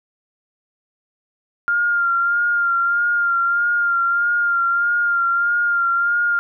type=tone with vibrato; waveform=sine; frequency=1400 Hz; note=F6; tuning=4 cents sharp; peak=-15 dBFS; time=1.68-6.39 s; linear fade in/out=0 ms; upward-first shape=sine; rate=1.6 Hz; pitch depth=28 cents each way; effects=none